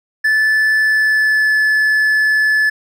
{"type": "tone with pitch glide", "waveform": "triangle", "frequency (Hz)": [1744, 1729], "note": ["A6", "A6"], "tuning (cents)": [-16, -31], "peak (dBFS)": -9, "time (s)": [0.24, 2.7], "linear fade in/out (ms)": 10, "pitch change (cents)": -15, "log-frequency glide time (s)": [0.79, 1.54], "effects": []}